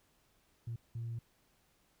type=tone bursts at uneven times; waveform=sine; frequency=116.1 Hz; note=A#2; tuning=7 cents flat; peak=-36 dBFS; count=2; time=0.67-0.76 / 0.95-1.19 s; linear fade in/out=5 ms; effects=tanh soft clip ceiling -34 dBFS + pink hiss -72 dBFS RMS until 2 s